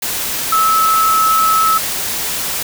sine tone in noise, 1300 Hz, E6, 24 cents flat, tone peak -10 dBFS, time 0.52-1.78 s, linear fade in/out 5 ms, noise white, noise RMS -20 dBFS, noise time 0.02-2.63 s, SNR +7 dB, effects none

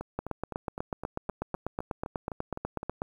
two click trains, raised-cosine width 1 ms, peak -22 / -17 dBFS, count 12 / 24, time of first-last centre 0.01-2.831 / 0.19-3.019 s, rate 3.9 / 8.13 Hz, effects 9-bit

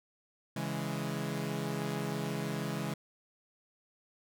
sawtooth chord, C# minor, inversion none, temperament equal, 138.59 / 164.81 / 207.7 Hz, C#3 / E3 / G#3, 0 / 0 / 0 cents, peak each -34 dBFS, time 0.56-2.94 s, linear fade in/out 5 ms, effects none

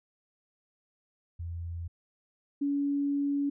sine tone pair in turn, 84.9 / 283.4 Hz, F2 / C#4, -48 / +38 cents, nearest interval octave + major sixth, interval 2086 cents, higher second, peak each -34 / -26 dBFS, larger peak second, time 1.39-1.88 / 2.61-3.5 s, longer second, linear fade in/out 10 ms, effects none

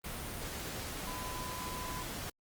sine tone in noise, 1005 Hz, B5, 30 cents sharp, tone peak -43 dBFS, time 1.07-2.03 s, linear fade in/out 5 ms, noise pink, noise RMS -41 dBFS, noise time 0.04-2.3 s, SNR -5 dB, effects Opus 32 kbps

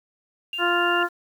sine tone, 2794 Hz, F7, in tune, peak -27 dBFS, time 0.53-1.03 s, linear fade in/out 2 ms
harmonic tone, 348.8 Hz, F4, 2 cents flat, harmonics 1 / 2 / 3 / 4 / 5, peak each -25 / -27 / -27 / -23 / -28 dBFS, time 0.58-1.09 s, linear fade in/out 50 ms
effects 8-bit

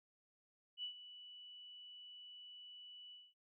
sine tone with ADSR envelope, 2960 Hz, F#7, in tune, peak -40 dBFS, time 0.77-3.34 s, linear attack 63 ms, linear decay 98 ms, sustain -13 dB, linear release 220 ms, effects none

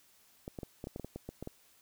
clicks, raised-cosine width 2 ms, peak -27 dBFS, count 12, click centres 0.479 / 0.588 / 0.632 / 0.841 / 0.871 / 0.961 / 0.997 / 1.046 / 1.16 / 1.29 / 1.426 / 1.474 s, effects white hiss -65 dBFS RMS until 1.81 s

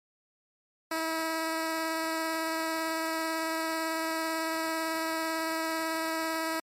10% pulse tone with vibrato, 323 Hz, E4, 35 cents flat, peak -21 dBFS, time 0.91-6.6 s, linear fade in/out 5 ms, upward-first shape sine, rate 18 Hz, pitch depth 11 cents each way, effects MP3 64 kbps

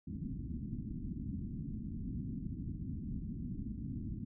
white low-pass noise, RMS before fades -41 dBFS, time 0.07-4.25 s, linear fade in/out 10 ms, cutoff 270 Hz, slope 48 dB/octave, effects none

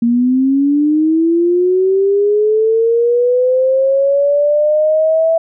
sine linear sweep, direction up, 231.7 to 659.3 Hz, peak -9 dBFS, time 0.02-5.38 s, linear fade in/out 5 ms, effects none

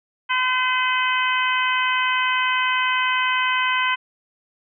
harmonic tone, 510 Hz, C5, 44 cents flat, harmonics 2 / 3 / 4 / 5 / 6, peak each -22 / -24 / -25 / -26 / -27 dBFS, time 0.29-3.96 s, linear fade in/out 20 ms, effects none

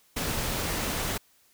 pink noise, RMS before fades -30 dBFS, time 0.16-1.18 s, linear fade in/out 10 ms, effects white hiss -63 dBFS RMS until 1.53 s

